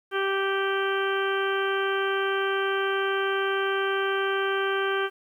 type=harmonic tone; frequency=390.4 Hz; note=G4; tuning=7 cents flat; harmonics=1 / 2 / 3 / 4 / 5 / 6 / 7 / 8; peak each=-26 / -35 / -31 / -29 / -41 / -39 / -41 / -36 dBFS; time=0.11-5.1 s; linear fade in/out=50 ms; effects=10-bit